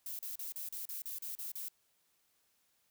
violet noise bursts, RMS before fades -42 dBFS, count 10, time 0.06-1.684 s, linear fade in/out 2 ms, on 130 ms, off 36 ms, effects white hiss -75 dBFS RMS until 2.9 s

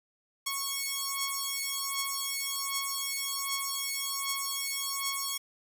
5% pulse beating tone pair, 1102 / 1103.3 Hz, C#6 / C#6, -11 / -9 cents, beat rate 1.3 Hz, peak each -22 dBFS, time 0.46-5.38 s, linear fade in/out 10 ms, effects none

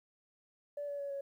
sine tone with pitch steps, 579 / 571.4 / 563.8 / 556.4 Hz, D5 / D5 / C#5 / C#5, -25 / -48 / +29 / +6 cents, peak -36 dBFS, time 0.77-1.21 s, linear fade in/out 5 ms, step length 110 ms, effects tanh soft clip ceiling -32 dBFS + 12-bit

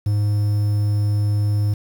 triangle tone with quantisation, 103.83 Hz, G#2, in tune, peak -14 dBFS, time 0.06-1.74 s, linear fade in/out 5 ms, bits 7, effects none

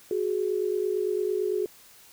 sine tone pair together, 370 / 418.9 Hz, F#4 / G#4, 0 / +15 cents, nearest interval major second, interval 215 cents, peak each -27 dBFS, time 0.11-1.66 s, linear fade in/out 2 ms, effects white hiss -53 dBFS RMS until 2.12 s

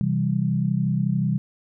sine chord, C major, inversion none, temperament equal, 130.81 / 164.81 / 196 Hz, C3 / E3 / G3, 0 / 0 / 0 cents, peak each -24 dBFS, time 0.01-1.38 s, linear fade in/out 0 ms, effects none

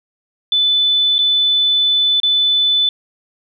sine tone with dropouts, 3500 Hz, A7, 10 cents flat, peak -11 dBFS, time 0.52-2.89 s, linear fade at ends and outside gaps 2 ms, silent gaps 1.183-1.189 / 2.201-2.232 s, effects none

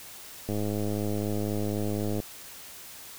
click train, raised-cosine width 2 ms, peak -18 dBFS, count 179, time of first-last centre 0.49-2.202 s, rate 104 Hz, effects white hiss -45 dBFS RMS until 3.18 s

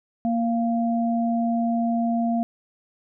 sine tone pair together, 233.1 / 692.9 Hz, A#3 / F5, 0 / -14 cents, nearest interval octave + perfect fifth, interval 1886 cents, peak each -21 / -26 dBFS, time 0.25-2.43 s, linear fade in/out 0 ms, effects none

